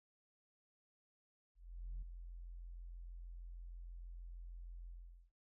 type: tone with ADSR envelope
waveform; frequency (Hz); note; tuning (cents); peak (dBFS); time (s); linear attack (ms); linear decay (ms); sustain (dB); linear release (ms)
sine; 43.17; F1; -19; -39; 1.55-5.31; 470; 7; -8; 430
effects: noise-tail reverb RT60 0.2 s tail -21 dB re dry + tanh soft clip ceiling -40 dBFS